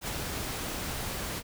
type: noise with ADSR envelope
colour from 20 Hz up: pink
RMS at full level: -32 dBFS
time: 0.01-1.43 s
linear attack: 64 ms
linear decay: 28 ms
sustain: -3 dB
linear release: 54 ms
effects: none